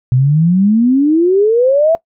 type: exponential sweep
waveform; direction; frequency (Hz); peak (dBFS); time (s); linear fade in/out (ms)
sine; up; 122.9 to 672; -7; 0.12-1.95; 0
effects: noise-tail reverb RT60 0.1 s tail -21 dB re dry